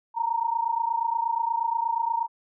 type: tone pair together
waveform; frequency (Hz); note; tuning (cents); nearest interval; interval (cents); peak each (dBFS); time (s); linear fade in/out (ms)
sine; 912 / 940.4; A#5 / A#5; -38 / +15; minor second; 53; -26; 0.14-2.28; 50
effects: none